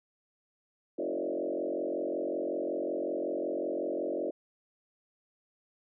sine tone with frequency modulation, 457.5 Hz, A#4, 32 cents flat, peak -30 dBFS, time 0.98-4.31 s, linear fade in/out 10 ms, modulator 45.4 Hz, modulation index 3.6, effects none

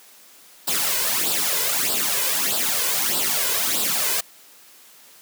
white noise with flanger, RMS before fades -22 dBFS, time 0.67-4.21 s, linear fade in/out 10 ms, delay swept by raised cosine 0.23 to 2.03 ms, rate 1.6 Hz, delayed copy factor +0.7, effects white hiss -49 dBFS RMS until 5.21 s + high-pass 200 Hz 12 dB/octave

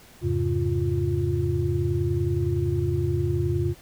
sine tone cluster, 85.1 / 104.5 / 135.5 / 350.4 Hz, F2 / G#2 / C#3 / F4, -44 / +11 / -39 / +6 cents, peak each -27 dBFS, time 0.21-3.75 s, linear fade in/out 50 ms, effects pink hiss -51 dBFS RMS until 3.81 s

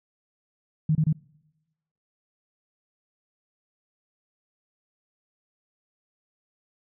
sine tone bursts, 155.56 Hz, D#3, in tune, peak -18 dBFS, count 3, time 0.89-1.128 s, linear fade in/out 5 ms, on 62 ms, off 26 ms, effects noise-tail reverb RT60 1.0 s tail -25 dB re dry

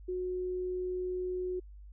sine tone, 365.2 Hz, F#4, 23 cents flat, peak -32 dBFS, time 0.08-1.6 s, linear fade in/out 10 ms, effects added 50 Hz sine -47 dBFS peak until 1.92 s

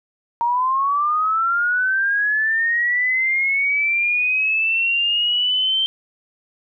sine linear sweep, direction up, 930 to 3136 Hz, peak -16 dBFS, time 0.41-5.86 s, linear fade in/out 0 ms, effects none

